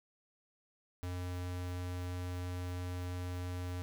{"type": "tone", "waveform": "square", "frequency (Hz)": 89.7, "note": "F2", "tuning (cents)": 47, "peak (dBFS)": -38, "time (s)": [1.03, 3.82], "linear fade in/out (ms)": 0, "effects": []}